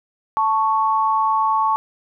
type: tone pair together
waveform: sine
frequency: 880 / 1108.7 Hz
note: A5 / C#6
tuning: 0 / 0 cents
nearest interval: major third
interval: 400 cents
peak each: -18 dBFS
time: 0.37-1.76 s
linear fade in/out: 0 ms
effects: none